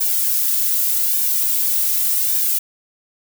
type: noise with flanger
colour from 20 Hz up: violet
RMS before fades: -18 dBFS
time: 0-2.59 s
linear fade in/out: 10 ms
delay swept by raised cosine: 1.5 to 2.9 ms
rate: 0.85 Hz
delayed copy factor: -1
effects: none